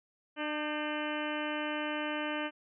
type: harmonic tone with a mistuned harmonic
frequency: 300 Hz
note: D4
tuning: 37 cents sharp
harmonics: 1 / 2 / 3 / 4 / 5 / 6 / 7 / 8 / 9 / 10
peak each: -37 / -39 / -42 / -43 / -41 / -45 / -46 / -45 / -45 / -44 dBFS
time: 0.36-2.51 s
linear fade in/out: 50 ms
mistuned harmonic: 5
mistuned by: +61 cents
effects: none